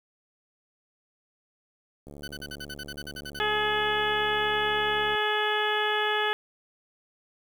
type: click train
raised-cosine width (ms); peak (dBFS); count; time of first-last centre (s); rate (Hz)
2; -31; 223; 2.07-5.149; 72.1
type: tone bursts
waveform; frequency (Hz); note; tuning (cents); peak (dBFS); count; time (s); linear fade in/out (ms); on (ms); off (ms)
20% pulse; 1501; F#6; +24; -31; 13; 2.23-3.393; 5; 47; 46
type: harmonic tone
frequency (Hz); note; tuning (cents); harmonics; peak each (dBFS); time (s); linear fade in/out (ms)
423.6; G#4; +34; 1 / 2 / 3 / 4 / 5 / 6 / 7 / 8; -30 / -30 / -33 / -29 / -37 / -38 / -34 / -34; 3.4-6.33; 0
effects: 9-bit